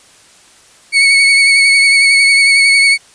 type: tone with vibrato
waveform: 35% pulse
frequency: 2217 Hz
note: C#7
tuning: in tune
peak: -4 dBFS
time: 0.92-2.98 s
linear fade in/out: 50 ms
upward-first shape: triangle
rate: 11 Hz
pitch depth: 26 cents each way
effects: white hiss -44 dBFS RMS until 3.14 s + resampled to 22050 Hz